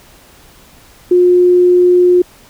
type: tone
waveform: sine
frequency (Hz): 357.8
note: F4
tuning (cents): +42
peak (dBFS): -5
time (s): 1.11-2.22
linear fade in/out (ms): 5
effects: pink hiss -43 dBFS RMS until 2.49 s